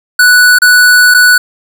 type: tone with dropouts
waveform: square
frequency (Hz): 1480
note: F#6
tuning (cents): 0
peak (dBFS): -3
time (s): 0.19-1.38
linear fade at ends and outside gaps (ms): 5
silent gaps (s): 0.587-0.618 / 1.141-1.145
effects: none